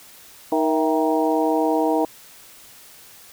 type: harmonic tone with a mistuned harmonic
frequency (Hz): 156.8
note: D#3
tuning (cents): +14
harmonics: 2 / 3 / 4 / 5 / 6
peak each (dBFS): -21 / -23 / -24 / -25 / -26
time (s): 0.52-2.05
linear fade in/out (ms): 2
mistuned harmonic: 4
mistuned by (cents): +77
effects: white hiss -46 dBFS RMS until 3.32 s